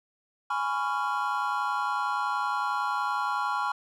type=chord; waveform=triangle; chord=C# dominant seventh; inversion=second; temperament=just; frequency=831.5 / 997.9 / 1108.7 / 1385.9 Hz; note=G#5 / B5 / C#6 / E#6; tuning=+2 / +18 / 0 / -14 cents; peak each=-30 dBFS; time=0.5-3.72 s; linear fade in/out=5 ms; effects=none